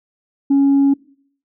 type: tone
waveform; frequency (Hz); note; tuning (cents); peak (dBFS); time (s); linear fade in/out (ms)
sine; 277.5; C#4; +2; -8; 0.5-0.94; 10
effects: noise-tail reverb RT60 0.6 s tail -23 dB re dry + tanh soft clip ceiling -8 dBFS